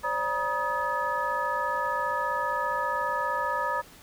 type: tone cluster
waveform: sine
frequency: 527 / 582 / 956 / 1253 / 1716 Hz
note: C5 / D5 / A#5 / D#6 / A6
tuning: +12 / -16 / +43 / +12 / -44 cents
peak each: -36 / -35 / -29 / -31 / -33 dBFS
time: 0.03-3.82 s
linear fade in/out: 20 ms
effects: pink hiss -51 dBFS RMS until 4.02 s